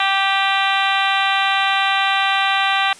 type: harmonic tone with a mistuned harmonic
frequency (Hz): 390.3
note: G4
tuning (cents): -8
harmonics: 2 / 3 / 4 / 5 / 6 / 7 / 8 / 9 / 10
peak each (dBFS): -20 / -22 / -23 / -24 / -25 / -25 / -26 / -27 / -27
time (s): 0-2.93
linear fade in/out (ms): 2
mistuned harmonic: 6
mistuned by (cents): +32
effects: white hiss -42 dBFS RMS until 2.99 s + resampled to 22050 Hz